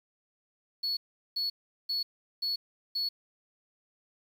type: tone bursts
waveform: sine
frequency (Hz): 4394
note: C#8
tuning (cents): -16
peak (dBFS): -26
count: 5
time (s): 0.83-3.09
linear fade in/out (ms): 10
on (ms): 140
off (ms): 390
effects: tanh soft clip ceiling -27 dBFS + 9-bit